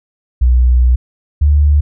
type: tone pair in turn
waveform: sine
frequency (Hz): 61.74 / 73.29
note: B1 / D2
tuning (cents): 0 / -3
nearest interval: minor third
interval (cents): 297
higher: second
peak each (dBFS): -6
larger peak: neither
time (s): 0.41-0.96 / 1.41-1.81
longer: first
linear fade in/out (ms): 10
effects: none